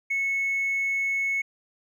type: tone with hard clipping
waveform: triangle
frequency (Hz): 2200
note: C#7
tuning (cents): -14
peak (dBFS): -23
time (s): 0.1-1.42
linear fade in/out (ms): 10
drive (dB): 2
effects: none